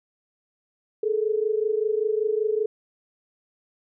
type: tone pair together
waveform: sine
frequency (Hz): 423.1 / 448.3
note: G#4 / A4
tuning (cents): +32 / +32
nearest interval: minor second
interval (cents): 100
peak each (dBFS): -23 / -25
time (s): 1.03-2.66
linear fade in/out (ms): 5
effects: none